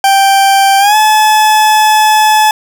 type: tone with pitch glide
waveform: 40% pulse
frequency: 784 to 859.9 Hz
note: G5 to A5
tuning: 0 to -40 cents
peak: -4 dBFS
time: 0.04-2.51 s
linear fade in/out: 2 ms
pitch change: +160 cents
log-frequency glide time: 0.79-0.96 s
effects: none